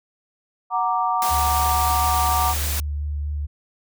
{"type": "chord", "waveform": "sine", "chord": "Gb augmented", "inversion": "none", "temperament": "equal", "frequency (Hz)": [740, 932.3, 1174.7], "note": ["Gb5", "Bb5", "D6"], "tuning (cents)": [0, 0, 0], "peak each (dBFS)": -23, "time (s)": [0.7, 2.55], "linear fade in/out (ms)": 50}
{"type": "noise", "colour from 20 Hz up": "white", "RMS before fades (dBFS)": -27, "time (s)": [1.22, 2.8], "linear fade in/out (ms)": 0}
{"type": "tone with vibrato", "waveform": "sine", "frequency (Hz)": 73.4, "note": "D2", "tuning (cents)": 0, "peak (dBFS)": -23, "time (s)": [1.3, 3.47], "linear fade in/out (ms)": 20, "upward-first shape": "sine", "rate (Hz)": 4.1, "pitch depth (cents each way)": 16}
{"effects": []}